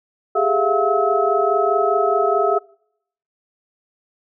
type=tone cluster; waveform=sine; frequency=397.2 / 422 / 668 / 709 / 1290 Hz; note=G4 / G#4 / E5 / F5 / E6; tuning=+23 / +28 / +23 / +26 / -38 cents; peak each=-21 dBFS; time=0.35-2.59 s; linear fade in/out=10 ms; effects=noise-tail reverb RT60 0.7 s tail -25 dB re dry